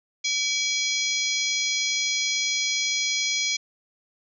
harmonic tone with a mistuned harmonic, 830.6 Hz, G#5, in tune, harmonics 3 / 4 / 5 / 6 / 7 / 8, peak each -28 / -29 / -30 / -31 / -31 / -32 dBFS, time 0.24-3.57 s, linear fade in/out 10 ms, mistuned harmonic 3, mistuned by -140 cents, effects none

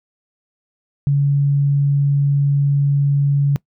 sine tone, 141.5 Hz, C#3, 36 cents sharp, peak -12 dBFS, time 1.07-3.56 s, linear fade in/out 0 ms, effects noise-tail reverb RT60 0.1 s tail -22 dB re dry

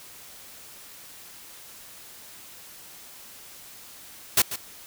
white noise with echo, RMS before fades -18 dBFS, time 4.37-4.42 s, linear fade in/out 5 ms, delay 140 ms, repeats 1, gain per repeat -13 dB, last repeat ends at 4.56 s, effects white hiss -46 dBFS RMS until 4.86 s

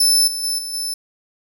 25% pulse tone with level steps, 5274 Hz, E8, in tune, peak -7 / -18 / -14 / -21 / -17 dBFS, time 0-0.94 s, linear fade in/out 5 ms, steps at 0.27 / 0.43 / 0.58 / 0.73 s, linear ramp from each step 10 ms, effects none

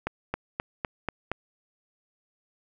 accelerating click train, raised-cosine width 0.5 ms, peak -13 dBFS, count 6, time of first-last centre 0.07-1.316 s, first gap 270 ms, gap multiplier 0.96, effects none

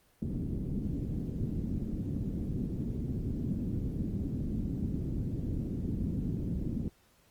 white low-pass noise, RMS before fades -34 dBFS, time 0.22-6.88 s, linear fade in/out 2 ms, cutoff 260 Hz, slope 24 dB/octave, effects pink hiss -66 dBFS RMS until 7.3 s + Opus 24 kbps

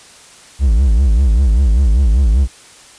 triangle tone with vibrato, 60.4 Hz, B1, 38 cents flat, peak -6 dBFS, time 0.59-2.48 s, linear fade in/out 50 ms, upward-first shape sine, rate 5.1 Hz, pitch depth 260 cents each way, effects white hiss -41 dBFS RMS until 2.98 s + resampled to 22050 Hz

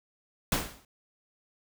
pink noise with exponential decay, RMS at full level -24 dBFS, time 0.52-0.85 s, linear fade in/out 2 ms, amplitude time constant 71 ms, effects none

